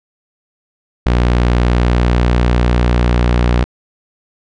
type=tone; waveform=sawtooth; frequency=60.2 Hz; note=B1; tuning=44 cents flat; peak=-6 dBFS; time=1.06-3.64 s; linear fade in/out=0 ms; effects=low-pass 4000 Hz 12 dB/octave